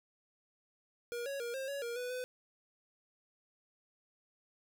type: tone with pitch steps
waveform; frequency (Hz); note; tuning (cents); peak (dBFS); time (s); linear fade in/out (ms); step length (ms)
square; 476.2 / 555 / 473.7 / 533 / 561 / 471.7 / 494.7 / 503; A#4 / C#5 / A#4 / C5 / C#5 / A#4 / B4 / B4; +37 / +2 / +28 / +32 / +21 / +20 / +3 / +32; -38; 1.12-2.24; 0; 140
effects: none